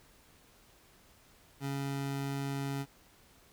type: tone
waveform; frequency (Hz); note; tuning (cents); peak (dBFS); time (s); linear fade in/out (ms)
25% pulse; 138.59; C#3; 0; -30; 1.6-2.86; 50
effects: pink hiss -62 dBFS RMS until 3.52 s